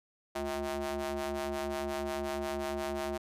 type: ring-modulated tone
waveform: sawtooth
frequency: 142.8 Hz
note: D3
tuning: 48 cents flat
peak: -26 dBFS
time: 0.35-3.18 s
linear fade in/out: 10 ms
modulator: 497 Hz
effects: resampled to 32000 Hz